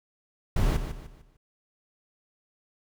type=noise with echo; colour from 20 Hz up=brown; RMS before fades=-23 dBFS; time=0.56-0.77 s; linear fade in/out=5 ms; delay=150 ms; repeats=4; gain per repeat=-9 dB; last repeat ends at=1.37 s; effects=none